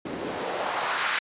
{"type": "noise with band-pass filter sweep", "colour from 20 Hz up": "white", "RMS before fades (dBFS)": -29, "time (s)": [0.05, 1.19], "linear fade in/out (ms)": 5, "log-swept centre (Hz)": [260, 1700], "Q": 1.5, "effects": ["resampled to 8000 Hz"]}